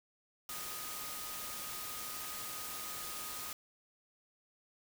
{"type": "tone in noise", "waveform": "sine", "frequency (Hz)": 1244.5, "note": "D#6", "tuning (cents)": 0, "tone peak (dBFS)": -50, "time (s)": [0.49, 3.53], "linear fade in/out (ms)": 2, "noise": "white", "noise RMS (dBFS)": -43, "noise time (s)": [0.49, 3.53], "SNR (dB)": -10, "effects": []}